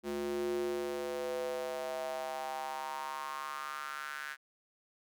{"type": "tone with high-pass filter sweep", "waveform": "square", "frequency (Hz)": 71.7, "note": "D2", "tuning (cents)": -41, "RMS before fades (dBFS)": -38, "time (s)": [0.03, 4.37], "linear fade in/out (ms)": 50, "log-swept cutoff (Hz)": [290, 1600], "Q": 4.9, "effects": []}